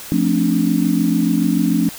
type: chord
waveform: sine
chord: D minor seventh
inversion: first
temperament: equal with one note detuned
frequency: 174.61 / 220 / 266.8 / 293.7 Hz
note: F3 / A3 / C4 / D4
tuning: 0 / 0 / +34 / 0 cents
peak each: -19 dBFS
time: 0.12-1.89 s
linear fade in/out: 0 ms
effects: white hiss -34 dBFS RMS until 1.98 s